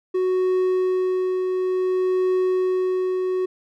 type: tone with tremolo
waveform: triangle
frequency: 370 Hz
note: F#4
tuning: in tune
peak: -15 dBFS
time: 0.14-3.46 s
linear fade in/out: 10 ms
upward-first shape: triangle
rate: 0.57 Hz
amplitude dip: 35%
effects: none